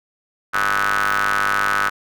sawtooth ring-modulated tone, 100.1 Hz, G2, 37 cents sharp, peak -10 dBFS, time 0.53-1.9 s, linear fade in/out 20 ms, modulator 1380 Hz, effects none

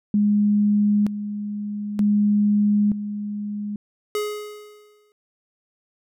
sine tone with tremolo, 207 Hz, G#3, 5 cents flat, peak -15 dBFS, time 0.14-3.76 s, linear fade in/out 2 ms, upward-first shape square, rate 0.54 Hz, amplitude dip 70%
square tone with exponential decay, 419.5 Hz, G#4, 17 cents sharp, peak -21 dBFS, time 4.15-5.12 s, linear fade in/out 1 ms, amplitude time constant 210 ms
effects none

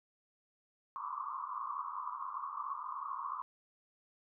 white band-pass noise, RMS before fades -41 dBFS, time 0.96-3.42 s, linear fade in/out 0 ms, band 990 to 1200 Hz, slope 96 dB/octave, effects none

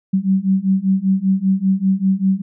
sine beating tone pair, 188.9 / 194 Hz, F#3 / G3, +36 / -18 cents, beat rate 5.1 Hz, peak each -17 / -16 dBFS, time 0.13-2.42 s, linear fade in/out 10 ms, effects none

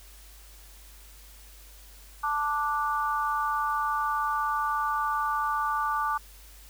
harmonic tone, 293.7 Hz, D4, in tune, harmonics 3 / 4 / 5, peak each -30 / -27 / -34 dBFS, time 2.23-6.18 s, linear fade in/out 10 ms, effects added 50 Hz sine -49 dBFS peak until 6.69 s + white hiss -53 dBFS RMS until 6.69 s

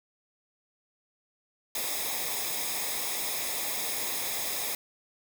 white noise with comb filter, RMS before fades -32 dBFS, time 1.75-4.75 s, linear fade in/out 2 ms, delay 0.68 ms, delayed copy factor -0.65, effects none

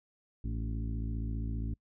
harmonic tone with a mistuned harmonic, 55 Hz, A1, in tune, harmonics 1 / 2 / 3 / 4 / 5 / 6 / 7, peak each -34 / -38 / -49 / -43 / -45 / -56 / -57 dBFS, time 0.44-1.74 s, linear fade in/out 5 ms, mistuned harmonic 5, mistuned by +42 cents, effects noise-tail reverb RT60 0.1 s tail -26 dB re dry

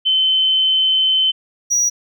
sine / triangle tone pair in turn, 3066 / 5788 Hz, G7 / F#8, -39 / -39 cents, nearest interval major seventh, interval 1100 cents, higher second, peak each -12 dBFS, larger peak neither, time 0.05-1.32 / 1.7-1.9 s, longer first, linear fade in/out 20 ms, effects none

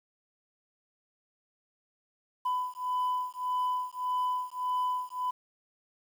sine beating tone pair, 1000 / 1001.7 Hz, B5 / B5, +21 / +24 cents, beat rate 1.7 Hz, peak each -30 dBFS, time 2.45-5.31 s, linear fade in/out 10 ms, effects tanh soft clip ceiling -25 dBFS + 9-bit

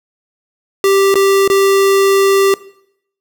square tone with dropouts, 392 Hz, G4, in tune, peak -9 dBFS, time 0.84-2.54 s, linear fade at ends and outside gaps 1 ms, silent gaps 1.142-1.155 / 1.477-1.5 s, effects noise-tail reverb RT60 0.7 s tail -19 dB re dry

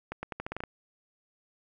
accelerating click train, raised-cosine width 0.5 ms, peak -20 dBFS, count 9, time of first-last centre 0.12-0.637 s, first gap 110 ms, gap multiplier 0.84, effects none

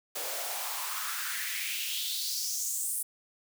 white noise with high-pass filter sweep, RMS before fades -34 dBFS, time 0.15-3.03 s, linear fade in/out 10 ms, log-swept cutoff 470 to 9800 Hz, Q 3.6, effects none

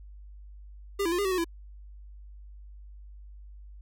square tone with pitch steps, 400.2 / 334.7 / 353.6 / 406 / 378.8 / 367.4 / 335.7 Hz, G4 / E4 / F4 / G#4 / F#4 / F#4 / E4, +36 / +26 / +22 / -39 / +41 / -12 / +32 cents, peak -26 dBFS, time 0.99-1.445 s, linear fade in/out 10 ms, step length 65 ms, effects added 50 Hz sine -44 dBFS peak until 3.81 s

